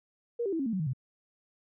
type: tone with pitch steps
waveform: sine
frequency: 473 / 393.2 / 326.8 / 271.7 / 225.8 / 187.71 / 156.03 / 129.7 Hz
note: A#4 / G4 / E4 / C#4 / A3 / F#3 / D#3 / C3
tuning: +25 / +5 / -15 / -35 / +45 / +25 / +5 / -15 cents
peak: -28 dBFS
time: 0.39-0.934 s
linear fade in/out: 10 ms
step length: 68 ms
effects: none